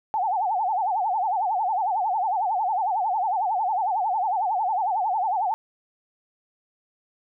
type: tone with vibrato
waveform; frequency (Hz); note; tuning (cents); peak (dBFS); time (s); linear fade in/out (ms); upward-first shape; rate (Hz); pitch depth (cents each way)
sine; 802; G5; +39; -21; 0.14-5.54; 0; sine; 11; 200
effects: none